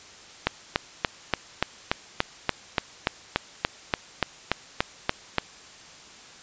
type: click train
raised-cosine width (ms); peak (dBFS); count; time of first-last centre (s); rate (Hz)
0.3; -4; 18; 0.47-5.383; 3.46
effects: white hiss -47 dBFS RMS until 6.42 s + resampled to 16000 Hz